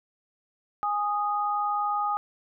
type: tone pair together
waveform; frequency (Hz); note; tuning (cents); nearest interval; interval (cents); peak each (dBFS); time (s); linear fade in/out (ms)
sine; 825.4 / 1241; G#5 / D#6; -11 / -5; perfect fifth; 706; -27; 0.83-2.17; 0
effects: none